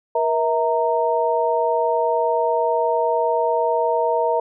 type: tone cluster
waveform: sine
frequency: 476 / 647 / 925 Hz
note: A#4 / E5 / A#5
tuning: +36 / -32 / -14 cents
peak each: -21 dBFS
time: 0.15-4.4 s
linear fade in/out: 5 ms
effects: none